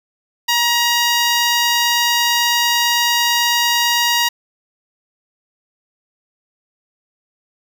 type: tone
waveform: 10% pulse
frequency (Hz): 949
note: A#5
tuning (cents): +31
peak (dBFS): -5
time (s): 0.48-4.29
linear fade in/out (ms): 10
effects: none